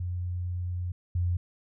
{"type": "tone pair in turn", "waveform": "sine", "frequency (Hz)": [89.1, 88.28], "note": ["F2", "F2"], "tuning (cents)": [35, 19], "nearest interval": "unison", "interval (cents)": 16, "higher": "first", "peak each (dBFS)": [-29, -24], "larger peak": "second", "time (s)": [[0, 0.92], [1.15, 1.37]], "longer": "first", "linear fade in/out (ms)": 5, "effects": []}